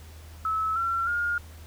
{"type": "tone with pitch steps", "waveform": "sine", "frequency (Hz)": [1300, 1358.3, 1419.3], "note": ["E6", "F6", "F6"], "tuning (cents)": [-24, -49, 28], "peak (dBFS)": -24, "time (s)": [0.45, 1.38], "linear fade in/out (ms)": 2, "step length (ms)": 310, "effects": ["added 79 Hz sine -43 dBFS peak until 1.66 s", "pink hiss -52 dBFS RMS until 1.66 s"]}